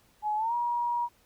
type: tone with pitch glide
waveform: sine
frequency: 846 to 955.1 Hz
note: G#5 to A#5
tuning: +32 to +42 cents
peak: -26 dBFS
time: 0.22-1.09 s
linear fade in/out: 50 ms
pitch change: +210 cents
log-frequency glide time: 0.36-0.54 s
effects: pink hiss -64 dBFS RMS until 1.25 s